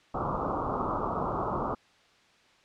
white low-pass noise, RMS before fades -31 dBFS, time 0.14-1.75 s, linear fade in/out 10 ms, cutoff 1300 Hz, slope 96 dB/octave, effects white hiss -61 dBFS RMS until 2.64 s + low-pass 4000 Hz 12 dB/octave

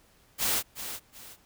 white noise with echo, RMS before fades -27 dBFS, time 0.38-0.63 s, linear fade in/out 50 ms, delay 370 ms, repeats 2, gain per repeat -10 dB, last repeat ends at 1.37 s, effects pink hiss -62 dBFS RMS until 1.45 s

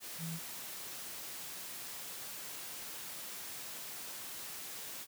sine tone in noise, 164.81 Hz, E3, in tune, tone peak -38 dBFS, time 0.18-0.4 s, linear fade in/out 50 ms, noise white, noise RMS -45 dBFS, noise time 0-5.07 s, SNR +4 dB, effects high-pass 100 Hz 12 dB/octave

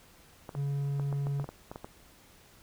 clicks, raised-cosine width 1 ms, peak -26 dBFS, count 11, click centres 0.492 / 0.551 / 0.997 / 1.127 / 1.269 / 1.398 / 1.443 / 1.49 / 1.715 / 1.759 / 1.845 s
triangle tone, 140.8 Hz, C#3, 27 cents sharp, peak -27 dBFS, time 0.54-1.46 s, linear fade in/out 50 ms
effects pink hiss -58 dBFS RMS until 2.62 s

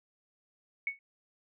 sine tone with exponential decay, 2217 Hz, C#7, in tune, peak -26 dBFS, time 0.87-0.99 s, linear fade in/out 2 ms, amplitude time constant 26 ms, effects none

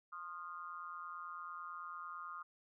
sine tone with amplitude modulation, 1231 Hz, D#6, 19 cents flat, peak -40 dBFS, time 0.12-2.43 s, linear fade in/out 10 ms, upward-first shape sine, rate 169 Hz, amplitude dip 100%, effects none

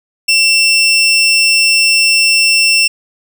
20% pulse tone, 2700 Hz, E7, 41 cents sharp, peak -3 dBFS, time 0.28-2.88 s, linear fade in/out 10 ms, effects none

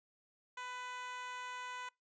10% pulse tone with high-pass filter, 498.7 Hz, B4, 17 cents sharp, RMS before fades -45 dBFS, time 0.57-1.89 s, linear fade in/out 5 ms, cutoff 1000 Hz, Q 2.1, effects noise-tail reverb RT60 0.2 s tail -25 dB re dry + resampled to 16000 Hz

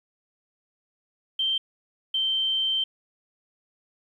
sine tone pair in turn, 3136 / 3120 Hz, G7 / G7, 0 / -9 cents, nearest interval unison, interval 9 cents, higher first, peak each -22 / -22 dBFS, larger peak neither, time 1.39-1.58 / 2.14-2.84 s, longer second, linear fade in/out 5 ms, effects 10-bit

